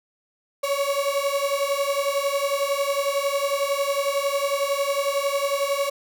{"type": "beating tone pair", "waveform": "35% pulse", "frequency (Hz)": [554.4, 565.4], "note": ["C#5", "C#5"], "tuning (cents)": [0, 34], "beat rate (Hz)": 11, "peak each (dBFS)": -23, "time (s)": [0.63, 5.9], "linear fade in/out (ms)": 10, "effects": []}